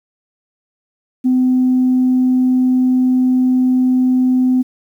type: tone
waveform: sine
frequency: 254.8 Hz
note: C4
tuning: 46 cents flat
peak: -9 dBFS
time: 1.24-4.63 s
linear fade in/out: 20 ms
effects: tanh soft clip ceiling -6 dBFS + 8-bit